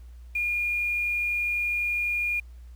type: tone with quantisation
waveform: sine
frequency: 2424 Hz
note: D#7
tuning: 46 cents flat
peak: -24 dBFS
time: 0.35-2.4 s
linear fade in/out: 5 ms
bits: 8
effects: added 60 Hz sine -42 dBFS peak until 2.75 s + pink hiss -65 dBFS RMS until 2.75 s